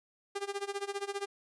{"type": "tone with tremolo", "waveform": "sawtooth", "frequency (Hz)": 400.3, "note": "G4", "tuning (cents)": 36, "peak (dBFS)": -28, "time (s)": [0.35, 1.26], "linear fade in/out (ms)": 10, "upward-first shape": "sine", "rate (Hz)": 15, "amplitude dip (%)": 90, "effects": ["resampled to 24000 Hz"]}